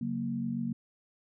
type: chord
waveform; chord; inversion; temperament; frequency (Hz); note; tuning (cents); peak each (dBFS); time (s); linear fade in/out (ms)
sine; F# major; second; equal; 138.59 / 185 / 233.1; C#3 / F#3 / A#3; 0 / 0 / 0; -38 / -37 / -32; 0.01-0.73; 5
effects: none